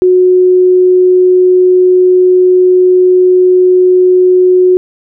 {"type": "tone", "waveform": "sine", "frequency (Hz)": 365.9, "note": "F#4", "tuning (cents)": -19, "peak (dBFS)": -3, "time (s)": [0.02, 4.77], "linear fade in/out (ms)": 0, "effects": []}